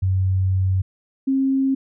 sine tone pair in turn, 94.3 / 268.3 Hz, F#2 / C4, +33 / +44 cents, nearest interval octave + tritone, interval 1811 cents, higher second, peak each -16 dBFS, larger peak neither, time 0.02-0.82 / 1.27-1.75 s, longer first, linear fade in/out 10 ms, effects none

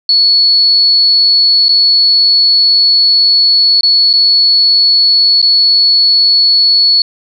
sine tone with dropouts, 4402 Hz, C#8, 13 cents flat, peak -5 dBFS, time 0.09-7.02 s, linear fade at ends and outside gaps 2 ms, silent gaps 1.684-1.691 / 3.81-3.832 / 4.13-4.136 / 5.417-5.426 s, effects none

